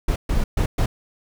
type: noise bursts at uneven times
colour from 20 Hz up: brown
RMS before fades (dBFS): -19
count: 4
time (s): 0.08-0.16 / 0.29-0.44 / 0.57-0.66 / 0.78-0.86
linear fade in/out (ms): 5
effects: none